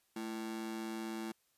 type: ring-modulated tone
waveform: 45% pulse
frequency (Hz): 277.2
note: C#4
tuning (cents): 0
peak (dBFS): -36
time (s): 0.16-1.32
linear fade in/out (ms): 5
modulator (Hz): 58
effects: white hiss -75 dBFS RMS until 1.57 s + resampled to 32000 Hz